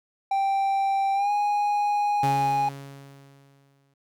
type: tone with pitch glide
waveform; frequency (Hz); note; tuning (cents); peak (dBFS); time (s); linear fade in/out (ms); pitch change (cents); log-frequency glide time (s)
triangle; 784 to 825.4; G5 to G#5; 0 to -11; -19; 0.31-2.69; 5; +89; 1.14-1.31
type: tone with exponential decay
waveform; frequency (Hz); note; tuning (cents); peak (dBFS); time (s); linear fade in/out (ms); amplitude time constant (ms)
sawtooth; 138.59; C#3; 0; -21; 2.23-3.94; 5; 370
effects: none